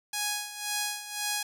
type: tone with tremolo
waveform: 5% pulse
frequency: 830.6 Hz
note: G#5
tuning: in tune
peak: -16 dBFS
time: 0.13-1.43 s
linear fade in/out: 5 ms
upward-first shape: sine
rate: 1.9 Hz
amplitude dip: 75%
effects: none